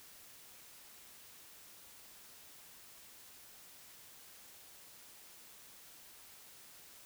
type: silence
effects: white hiss -57 dBFS RMS until 7.05 s